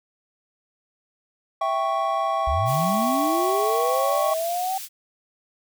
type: chord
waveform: triangle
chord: C# diminished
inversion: first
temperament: equal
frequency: 659.3 / 784 / 1108.7 Hz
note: E5 / G5 / C#6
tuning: 0 / 0 / 0 cents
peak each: -24 / -24 / -23 dBFS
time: 1.61-4.34 s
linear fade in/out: 5 ms
type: linear sweep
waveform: sine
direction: up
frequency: 58.27 to 775 Hz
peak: -23 dBFS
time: 2.47-4.78 s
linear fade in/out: 5 ms
type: high-pass noise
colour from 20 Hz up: white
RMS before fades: -35 dBFS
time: 2.65-4.89 s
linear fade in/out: 50 ms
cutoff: 2500 Hz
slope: 12 dB/octave
effects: none